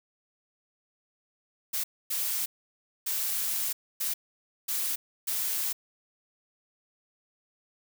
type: noise bursts at uneven times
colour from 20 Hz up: blue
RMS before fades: -30 dBFS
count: 6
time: 1.73-1.84 / 2.1-2.46 / 3.06-3.73 / 4-4.14 / 4.68-4.96 / 5.27-5.73 s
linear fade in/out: 10 ms
effects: none